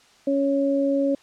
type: tone pair together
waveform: sine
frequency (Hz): 278 / 554.4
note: C#4 / C#5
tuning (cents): +5 / 0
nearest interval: octave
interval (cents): 1195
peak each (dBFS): -21 / -22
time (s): 0.27-1.15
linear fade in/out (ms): 5
effects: white hiss -55 dBFS RMS until 1.22 s + low-pass 6000 Hz 12 dB/octave